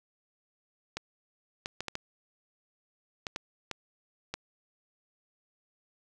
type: clicks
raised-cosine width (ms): 0.2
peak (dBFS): -17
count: 9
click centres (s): 0.97 / 1.659 / 1.806 / 1.883 / 1.954 / 3.268 / 3.361 / 3.713 / 4.34
effects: none